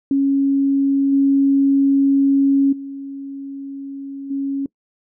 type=tone with level steps; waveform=sine; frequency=275.7 Hz; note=C#4; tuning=9 cents flat; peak=-13 / -11 / -27 / -19 dBFS; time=0.11-4.66 s; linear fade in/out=2 ms; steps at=1.12 / 2.72 / 4.3 s; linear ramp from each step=10 ms; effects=noise-tail reverb RT60 0.1 s tail -23 dB re dry